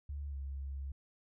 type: tone with pitch glide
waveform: sine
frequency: 71.5 to 68.55 Hz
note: D2 to C#2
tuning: -46 to -19 cents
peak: -38 dBFS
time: 0.09-0.92 s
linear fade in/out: 5 ms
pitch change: -73 cents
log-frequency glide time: 0.3-0.35 s
effects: none